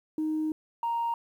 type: tone pair in turn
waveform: sine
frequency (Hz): 311.1 / 932.2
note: D#4 / A#5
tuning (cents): 0 / 0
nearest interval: octave + perfect fifth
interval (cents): 1900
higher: second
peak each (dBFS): -25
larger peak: neither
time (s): 0.18-0.52 / 0.83-1.14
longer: first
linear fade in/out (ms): 2
effects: tanh soft clip ceiling -23 dBFS + 10-bit